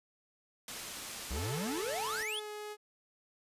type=low-pass noise; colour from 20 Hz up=white; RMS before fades=-44 dBFS; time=0.68-2.23 s; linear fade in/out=2 ms; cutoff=9400 Hz; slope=12 dB/octave
type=exponential sweep; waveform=square; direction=up; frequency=58.2 to 3596 Hz; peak=-36 dBFS; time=1.3-2.4 s; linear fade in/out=10 ms
type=tone with pitch glide; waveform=sawtooth; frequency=436.2 to 420.4 Hz; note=A4 to G#4; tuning=-15 to +21 cents; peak=-37 dBFS; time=1.32-2.77 s; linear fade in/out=50 ms; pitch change=-64 cents; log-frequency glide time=2.14-2.5 s
effects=resampled to 32000 Hz